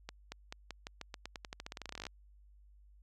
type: accelerating click train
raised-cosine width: 0.2 ms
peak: -25 dBFS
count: 26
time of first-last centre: 0.09-2.067 s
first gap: 230 ms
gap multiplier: 0.89
effects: added 50 Hz sine -58 dBFS peak until 3.02 s